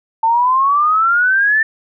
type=exponential sweep; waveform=sine; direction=up; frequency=889 to 1796 Hz; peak=-10 dBFS; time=0.23-1.63 s; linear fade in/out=5 ms; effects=none